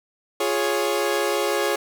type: chord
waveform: sawtooth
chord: Db major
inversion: first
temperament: equal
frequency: 349.2 / 415.3 / 554.4 Hz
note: F4 / Ab4 / Db5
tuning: 0 / 0 / 0 cents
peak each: -23 / -20 / -21 dBFS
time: 0.4-1.76 s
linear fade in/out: 5 ms
effects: none